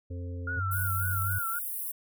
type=harmonic tone; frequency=87.9 Hz; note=F2; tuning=12 cents sharp; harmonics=1 / 3 / 5 / 6; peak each=-34 / -44 / -48 / -50 dBFS; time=0.1-0.6 s; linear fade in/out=10 ms
type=tone with vibrato; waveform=sine; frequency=1400 Hz; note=F6; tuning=4 cents sharp; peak=-31 dBFS; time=0.47-1.59 s; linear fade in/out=5 ms; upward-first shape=sine; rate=3.7 Hz; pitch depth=89 cents each way
type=tone with pitch glide; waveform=sine; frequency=94.7 to 96.3 Hz; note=F#2 to G2; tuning=+41 to -30 cents; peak=-29 dBFS; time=0.56-1.39 s; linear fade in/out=10 ms; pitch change=+29 cents; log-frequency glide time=1.12-1.28 s
type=high-pass noise; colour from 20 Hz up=white; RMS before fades=-35 dBFS; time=0.71-1.92 s; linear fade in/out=10 ms; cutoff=9700 Hz; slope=48 dB/octave
effects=none